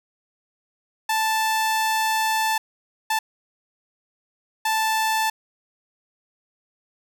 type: tone bursts at uneven times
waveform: sawtooth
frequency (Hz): 880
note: A5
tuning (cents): 0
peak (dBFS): -16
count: 3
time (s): 1.09-2.58 / 3.1-3.19 / 4.65-5.3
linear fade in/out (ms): 5
effects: none